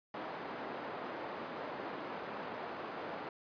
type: band-pass noise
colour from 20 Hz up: white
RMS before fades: -43 dBFS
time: 0.14-3.29 s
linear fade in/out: 2 ms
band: 230 to 990 Hz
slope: 12 dB/octave
effects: resampled to 11025 Hz